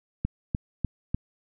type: click train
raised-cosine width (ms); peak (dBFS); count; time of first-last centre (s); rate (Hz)
5; -13; 4; 0.25-1.146; 3.35
effects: none